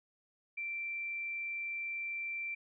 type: tone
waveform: sine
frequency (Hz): 2349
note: D7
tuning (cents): 0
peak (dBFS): -36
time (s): 0.57-2.55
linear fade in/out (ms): 10
effects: none